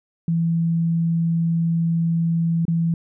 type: tone with dropouts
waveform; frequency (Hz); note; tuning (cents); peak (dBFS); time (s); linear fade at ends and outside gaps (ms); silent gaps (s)
sine; 166.4; E3; +17; -17; 0.28-2.94; 2; 2.653-2.681
effects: none